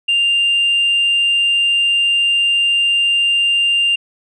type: tone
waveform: sine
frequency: 2794 Hz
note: F7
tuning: in tune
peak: -10 dBFS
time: 0.08-3.96 s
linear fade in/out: 10 ms
effects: tanh soft clip ceiling -9 dBFS